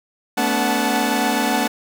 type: tone cluster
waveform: sawtooth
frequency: 219.8 / 247.8 / 286.7 / 740 / 872 Hz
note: A3 / B3 / D4 / F#5 / A5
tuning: -2 / +6 / -42 / 0 / -16 cents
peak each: -20 dBFS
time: 0.37-1.68 s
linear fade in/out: 10 ms
effects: none